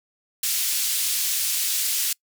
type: band-pass noise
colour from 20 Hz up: white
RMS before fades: -24 dBFS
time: 0.43-2.13 s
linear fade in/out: 5 ms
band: 3000 to 16000 Hz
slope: 12 dB/octave
effects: noise-tail reverb RT60 0.1 s tail -25 dB re dry